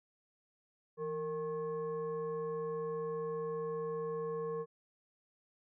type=tone with frequency modulation; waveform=sine; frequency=460 Hz; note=A#4; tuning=23 cents flat; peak=-35 dBFS; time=0.97-4.66 s; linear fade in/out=50 ms; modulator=625 Hz; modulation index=0.62; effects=none